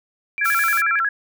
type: tone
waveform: sine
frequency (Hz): 2349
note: D7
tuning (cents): 0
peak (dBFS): -23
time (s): 0.38-0.99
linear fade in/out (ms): 0
type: tone with vibrato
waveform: sine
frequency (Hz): 1500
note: F#6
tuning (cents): +23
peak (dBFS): -17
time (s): 0.41-1.09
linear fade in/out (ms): 5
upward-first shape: square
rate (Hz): 11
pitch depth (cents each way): 180
type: noise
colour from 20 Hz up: blue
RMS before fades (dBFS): -28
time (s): 0.44-0.82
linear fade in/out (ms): 20
effects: none